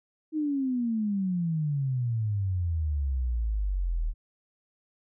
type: exponential sweep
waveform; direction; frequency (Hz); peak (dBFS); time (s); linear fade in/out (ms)
sine; down; 316.9 to 37.75; -25; 0.32-4.14; 50
effects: none